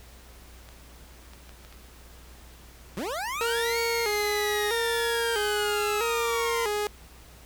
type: clicks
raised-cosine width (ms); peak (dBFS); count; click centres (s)
0.2; -31; 5; 0.689 / 1.335 / 1.493 / 1.649 / 1.726
type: linear two-way sweep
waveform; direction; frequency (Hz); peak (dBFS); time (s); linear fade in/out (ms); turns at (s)
25% pulse; up then down; 158.7 to 2248 to 1004; -26; 2.97-6.66; 2; 3.79
type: tone with vibrato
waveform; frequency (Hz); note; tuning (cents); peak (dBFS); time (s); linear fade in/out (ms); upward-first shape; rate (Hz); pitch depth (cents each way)
sawtooth; 440; A4; 0; -22; 3.41-6.87; 0; square; 0.77; 95
effects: added 60 Hz sine -49 dBFS peak until 7.45 s + pink hiss -52 dBFS RMS until 7.45 s